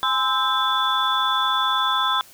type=tone cluster; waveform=sine; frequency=826 / 1031 / 1311 / 1575 / 3462 Hz; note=G#5 / C6 / E6 / G6 / A7; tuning=-10 / -26 / -10 / +8 / -29 cents; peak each=-30 / -22 / -23 / -29 / -23 dBFS; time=0.03-2.21 s; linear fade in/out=0 ms; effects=tanh soft clip ceiling -8 dBFS + white hiss -48 dBFS RMS until 2.33 s